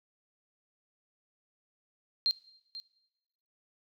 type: tone with echo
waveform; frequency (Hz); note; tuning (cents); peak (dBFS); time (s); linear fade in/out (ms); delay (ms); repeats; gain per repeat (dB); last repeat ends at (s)
sine; 4186; C8; 0; -24; 2.26-2.31; 0; 490; 1; -15; 2.8
effects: noise-tail reverb RT60 1.0 s tail -20 dB re dry